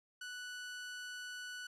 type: tone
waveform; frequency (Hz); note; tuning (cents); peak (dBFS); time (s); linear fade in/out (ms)
sawtooth; 1482; F#6; +2; -40; 0.21-1.67; 5
effects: low-pass 9000 Hz 12 dB/octave